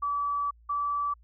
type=tone pair in turn; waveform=sine; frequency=1150 / 1155.5 Hz; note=D6 / D6; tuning=-37 / -28 cents; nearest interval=unison; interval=9 cents; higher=second; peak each=-26 dBFS; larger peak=neither; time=0.02-0.51 / 0.69-1.14 s; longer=first; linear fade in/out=10 ms; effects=added 57 Hz sine -54 dBFS peak until 1.23 s